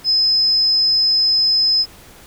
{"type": "tone", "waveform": "sine", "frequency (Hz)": 5100, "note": "D#8", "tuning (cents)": 42, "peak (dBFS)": -12, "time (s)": [0.04, 1.86], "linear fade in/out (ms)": 50, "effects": ["pink hiss -43 dBFS RMS until 2.26 s"]}